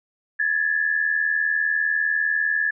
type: tone pair together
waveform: sine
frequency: 1675 / 1755 Hz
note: G#6 / A6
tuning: +14 / -5 cents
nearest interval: minor second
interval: 81 cents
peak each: -22 dBFS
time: 0.39-2.71 s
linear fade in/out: 10 ms
effects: none